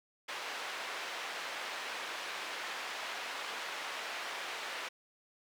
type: band-pass noise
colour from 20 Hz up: white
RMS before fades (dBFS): -41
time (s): 0.28-4.89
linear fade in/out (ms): 10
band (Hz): 540 to 2700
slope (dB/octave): 12
effects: none